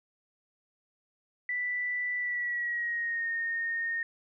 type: tone with pitch glide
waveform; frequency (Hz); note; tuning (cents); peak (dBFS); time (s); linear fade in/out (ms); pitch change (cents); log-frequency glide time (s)
sine; 1975.5 to 1843.2; B6 to A#6; 0 to -20; -29; 1.49-4.03; 2; -120; 2.17-3.28
effects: none